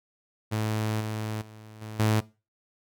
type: tone with level steps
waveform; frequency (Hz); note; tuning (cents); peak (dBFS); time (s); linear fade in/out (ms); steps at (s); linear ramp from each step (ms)
sawtooth; 108.5; A2; -24; -22 / -26 / -41 / -33 / -17; 0.51-2.21; 20; 1 / 1.41 / 1.81 / 1.99; 10
effects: noise-tail reverb RT60 0.3 s tail -20 dB re dry